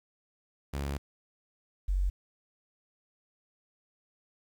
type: tone pair in turn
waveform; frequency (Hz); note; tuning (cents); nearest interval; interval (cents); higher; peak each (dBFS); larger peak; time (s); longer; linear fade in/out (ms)
sawtooth / sine; 70.1 / 46.79; C#2 / F#1; +20 / +20; perfect fifth; 700; first; -28 / -25; second; 0.73-0.98 / 1.88-2.1; first; 10
effects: 10-bit